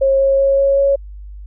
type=tone with pitch steps; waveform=sine; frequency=541 / 544.4 / 547.9 / 551.4 / 554.9 Hz; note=C#5 / C#5 / C#5 / C#5 / C#5; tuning=-42 / -31 / -20 / -9 / +2 cents; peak=-10 dBFS; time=0.01-0.96 s; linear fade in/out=10 ms; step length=190 ms; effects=added 50 Hz sine -30 dBFS peak until 1.46 s